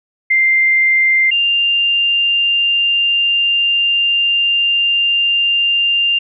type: tone pair in turn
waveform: sine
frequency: 2093 / 2794 Hz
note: C7 / F7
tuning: 0 / 0 cents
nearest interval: perfect fourth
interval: 500 cents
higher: second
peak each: -9 / -11 dBFS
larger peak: first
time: 0.3-1.31 / 1.31-6.19 s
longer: second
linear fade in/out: 10 ms
effects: none